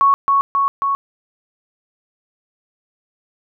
sine tone with echo, 1108.7 Hz, C#6, in tune, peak -9 dBFS, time 0.01-0.14 s, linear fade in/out 0 ms, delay 270 ms, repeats 3, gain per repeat -2 dB, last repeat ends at 0.95 s, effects none

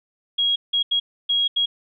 sine tone bursts at uneven times, 3299 Hz, G#7, 12 cents flat, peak -17 dBFS, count 5, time 0.38-0.56 / 0.73-0.83 / 0.91-1 / 1.29-1.48 / 1.56-1.66 s, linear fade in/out 10 ms, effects none

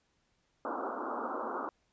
white band-pass noise, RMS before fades -37 dBFS, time 0.65-1.69 s, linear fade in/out 0 ms, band 220 to 1400 Hz, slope 96 dB/octave, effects pink hiss -75 dBFS RMS until 1.92 s + resampled to 16000 Hz

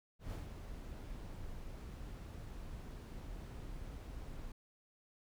brown noise with ADSR envelope, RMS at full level -41 dBFS, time 0.19-4.52 s, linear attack 130 ms, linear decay 150 ms, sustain -6 dB, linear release 4 ms, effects none

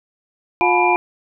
sine tone cluster, 356.1 / 713 / 859 / 987 / 2389 Hz, F4 / F5 / A5 / B5 / D7, +34 / +36 / -42 / -1 / +29 cents, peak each -19 dBFS, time 0.61-0.96 s, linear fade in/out 0 ms, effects none

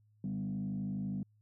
sine tone with frequency modulation, 193 Hz, G3, 27 cents flat, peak -33 dBFS, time 0.24-1.23 s, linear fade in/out 2 ms, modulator 52.2 Hz, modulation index 0.96, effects tanh soft clip ceiling -30 dBFS + added 106 Hz sine -65 dBFS peak until 1.41 s

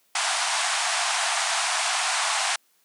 pink band-pass noise, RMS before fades -25 dBFS, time 0.15-2.56 s, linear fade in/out 5 ms, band 660 to 9900 Hz, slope 96 dB/octave, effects white hiss -65 dBFS RMS until 2.84 s + high-pass 200 Hz 12 dB/octave

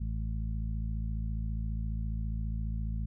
harmonic tone, 54.7 Hz, A1, 9 cents flat, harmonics 1 / 2 / 3 / 4, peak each -32 / -38 / -42 / -44 dBFS, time 0-3.06 s, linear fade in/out 10 ms, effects none

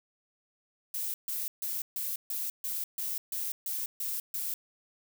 violet noise bursts, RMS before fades -34 dBFS, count 11, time 0.94-4.54 s, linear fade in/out 2 ms, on 200 ms, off 140 ms, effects none

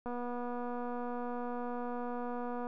click train, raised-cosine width 1 ms, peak -27 dBFS, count 635, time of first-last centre 0.06-2.669 s, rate 243 Hz, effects none

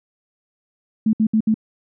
sine tone bursts, 218.8 Hz, A3, 9 cents flat, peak -13 dBFS, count 4, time 1.06-1.543 s, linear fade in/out 5 ms, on 72 ms, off 65 ms, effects none

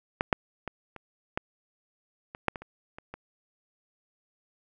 clicks, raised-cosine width 0.5 ms, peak -10 / -6 / -19 / -27 / -13 / -24 / -8 / -21 / -28 / -27 / -24 dBFS, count 11, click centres 0.209 / 0.328 / 0.677 / 0.963 / 1.375 / 2.349 / 2.483 / 2.558 / 2.62 / 2.985 / 3.14 s, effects none

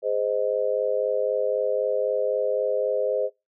sine chord, Ab major, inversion none, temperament just, 415.3 / 519.1 / 623 Hz, Ab4 / C5 / Eb5, 0 / -14 / +2 cents, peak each -28 / -24 / -27 dBFS, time 0.02-3.3 s, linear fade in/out 50 ms, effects noise-tail reverb RT60 0.2 s tail -21 dB re dry

